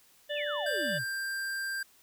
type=harmonic tone; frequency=587.3 Hz; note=D5; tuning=in tune; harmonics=1 / 3 / 5 / 6; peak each=-33 / -38 / -40 / -41 dBFS; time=0.29-0.99 s; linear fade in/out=20 ms
type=exponential sweep; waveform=sine; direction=down; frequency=3171 to 105.9 Hz; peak=-36 dBFS; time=0.33-1.05 s; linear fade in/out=50 ms
type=tone; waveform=square; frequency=1584 Hz; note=G6; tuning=18 cents sharp; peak=-33 dBFS; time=0.66-1.83 s; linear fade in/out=5 ms
effects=white hiss -62 dBFS RMS until 2.02 s